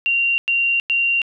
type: tone bursts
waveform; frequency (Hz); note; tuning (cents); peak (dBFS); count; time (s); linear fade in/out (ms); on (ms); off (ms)
sine; 2764; F7; -19; -15; 3; 0.06-1.218; 0; 320; 99
effects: none